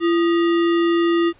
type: tone with sample-and-hold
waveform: sine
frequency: 339.1 Hz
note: E4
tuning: 49 cents sharp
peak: -14 dBFS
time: 0-1.33 s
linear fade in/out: 50 ms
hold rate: 1575 Hz
effects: pink hiss -54 dBFS RMS until 1.39 s + resampled to 8000 Hz